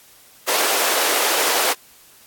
pink high-pass noise, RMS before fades -19 dBFS, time 0.47-1.74 s, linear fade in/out 20 ms, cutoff 410 Hz, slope 24 dB/octave, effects white hiss -49 dBFS RMS until 2.26 s + AAC 64 kbps

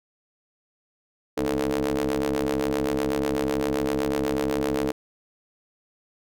sawtooth ring-modulated tone, 68.9 Hz, C#2, 10 cents flat, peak -16 dBFS, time 1.37-4.92 s, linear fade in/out 10 ms, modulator 375 Hz, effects none

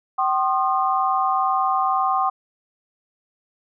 sine tone cluster, 767 / 1061 / 1223 Hz, G5 / C6 / D#6, -38 / +24 / -30 cents, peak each -21 / -22 / -23 dBFS, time 0.18-2.3 s, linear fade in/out 10 ms, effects none

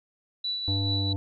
sine tone with tremolo, 3951 Hz, B7, in tune, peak -26 dBFS, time 0.44-1.13 s, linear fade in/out 5 ms, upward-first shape triangle, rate 4.6 Hz, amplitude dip 45%
harmonic tone, 97.9 Hz, G2, 2 cents flat, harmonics 1 / 3 / 5 / 7 / 9, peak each -26 / -33 / -43 / -46 / -48 dBFS, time 0.68-1.16 s, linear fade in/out 0 ms
effects none

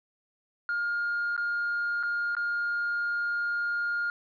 sine tone with dropouts, 1415 Hz, F6, 22 cents sharp, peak -25 dBFS, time 0.69-4.1 s, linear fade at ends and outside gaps 1 ms, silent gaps 1.365-1.377 / 2.029-2.034 / 2.351-2.367 s, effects tanh soft clip ceiling -24 dBFS

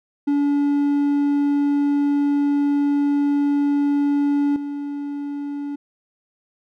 triangle tone with level steps, 286.4 Hz, D4, 43 cents flat, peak -14 / -23 dBFS, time 0.27-5.76 s, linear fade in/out 10 ms, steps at 4.56 s, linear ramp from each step 2 ms, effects none

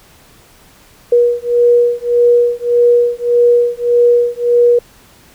sine beating tone pair, 479.3 / 481 Hz, A#4 / B4, +48 / -46 cents, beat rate 1.7 Hz, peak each -11 dBFS, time 1.12-4.79 s, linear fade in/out 5 ms, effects pink hiss -45 dBFS RMS until 5.34 s

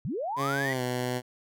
sine linear sweep, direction up, 102.2 to 1992 Hz, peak -29 dBFS, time 0.05-0.73 s, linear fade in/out 0 ms
10% pulse tone with pitch glide, 138.59 to 124.9 Hz, C#3 to B2, 0 to +20 cents, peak -20 dBFS, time 0.36-1.22 s, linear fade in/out 50 ms, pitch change -180 cents, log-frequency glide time 0.63-0.82 s
effects none

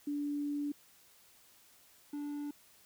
sine / triangle tone pair in turn, 290 / 291.2 Hz, D4 / D4, -22 / -15 cents, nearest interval unison, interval 7 cents, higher second, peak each -33 / -35 dBFS, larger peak first, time 0.07-0.72 / 2.13-2.51 s, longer first, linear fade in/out 5 ms, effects white hiss -63 dBFS RMS until 2.85 s

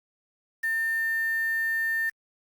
sine tone with quantisation, 1800 Hz, A6, 39 cents sharp, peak -24 dBFS, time 0.63-2.1 s, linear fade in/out 10 ms, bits 7, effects Opus 48 kbps

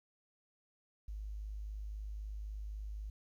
sine tone, 51.91 Hz, G#1, in tune, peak -40 dBFS, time 1.08-3.1 s, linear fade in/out 5 ms, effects 12-bit

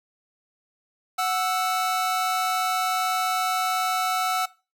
45% pulse tone pair together, 740 / 1318.5 Hz, F#5 / E6, 0 / 0 cents, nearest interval minor seventh, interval 1000 cents, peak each -25 dBFS, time 1.18-4.46 s, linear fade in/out 10 ms, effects noise-tail reverb RT60 0.3 s tail -20 dB re dry

